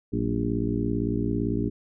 harmonic tone with a mistuned harmonic, 57.8 Hz, A#1, 14 cents flat, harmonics 1 / 2 / 3 / 4 / 5 / 6 / 7, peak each -33 / -30 / -33 / -30 / -29 / -34 / -33 dBFS, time 0.12-1.7 s, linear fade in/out 20 ms, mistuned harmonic 3, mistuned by +120 cents, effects none

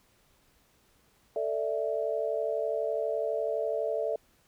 sine chord, A suspended fourth, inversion none, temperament equal with one note detuned, 443.8 / 587.3 / 659.3 Hz, A4 / D5 / E5, +15 / 0 / 0 cents, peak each -32 dBFS, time 1.36-4.16 s, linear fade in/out 2 ms, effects pink hiss -66 dBFS RMS until 4.47 s

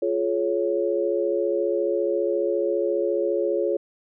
sine chord, Db major, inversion first, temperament equal with one note detuned, 349.2 / 423.8 / 554.4 Hz, F4 / Ab4 / Db5, 0 / +35 / 0 cents, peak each -25 dBFS, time 0.02-3.77 s, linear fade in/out 5 ms, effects none

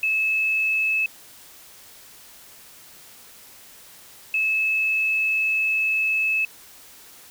sine tone bursts at uneven times, 2600 Hz, E7, 24 cents flat, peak -19 dBFS, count 2, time 0.03-1.06 / 4.34-6.45 s, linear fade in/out 2 ms, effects white hiss -47 dBFS RMS until 7.3 s

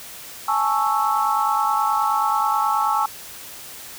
sine chord, A major seventh, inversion third, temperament equal, 830.6 / 880 / 1108.7 / 1318.5 Hz, G#5 / A5 / C#6 / E6, 0 / 0 / 0 / 0 cents, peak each -23 dBFS, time 0.48-3.06 s, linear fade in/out 5 ms, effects white hiss -38 dBFS RMS until 3.98 s

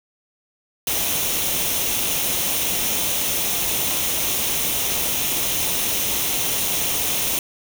white noise with comb filter, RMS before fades -22 dBFS, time 0.87-7.39 s, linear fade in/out 2 ms, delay 0.32 ms, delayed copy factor +0.5, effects none

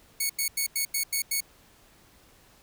5% pulse tone bursts, 2217 Hz, C#7, in tune, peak -15 dBFS, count 7, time 0.2-1.406 s, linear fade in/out 5 ms, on 96 ms, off 89 ms, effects pink hiss -58 dBFS RMS until 2.62 s

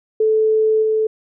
sine tone with level steps, 436.5 Hz, A4, 14 cents flat, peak -12 / -14 dBFS, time 0.2-1.07 s, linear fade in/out 5 ms, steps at 0.82 s, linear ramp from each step 10 ms, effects none

